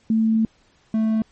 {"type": "tone pair in turn", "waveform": ["sine", "triangle"], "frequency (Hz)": [222, 220.2], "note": ["A3", "A3"], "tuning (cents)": [16, 2], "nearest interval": "unison", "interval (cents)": 14, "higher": "first", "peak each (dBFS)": -15, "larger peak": "neither", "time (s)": [[0.1, 0.45], [0.94, 1.22]], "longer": "first", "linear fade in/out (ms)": 2, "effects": ["pink hiss -59 dBFS RMS until 1.31 s", "MP3 32 kbps"]}